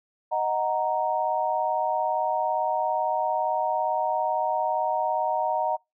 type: chord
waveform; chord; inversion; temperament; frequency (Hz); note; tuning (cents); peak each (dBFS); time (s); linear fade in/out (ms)
sine; D# minor; none; equal; 622.3 / 740 / 932.3; D#5 / F#5 / A#5; 0 / 0 / 0; -28 / -27 / -26; 0.31-5.77; 20
effects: noise-tail reverb RT60 0.2 s tail -26 dB re dry